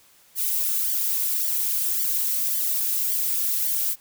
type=noise with flanger; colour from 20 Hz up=violet; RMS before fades=-24 dBFS; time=0.35-3.96 s; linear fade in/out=50 ms; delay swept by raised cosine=0.76 to 3.36 ms; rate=1.8 Hz; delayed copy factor=-0.95; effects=white hiss -56 dBFS RMS until 4 s